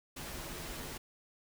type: noise with comb filter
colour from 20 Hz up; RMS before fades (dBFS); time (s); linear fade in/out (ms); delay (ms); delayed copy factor
pink; -43; 0.16-0.98; 10; 10; -0.5
effects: none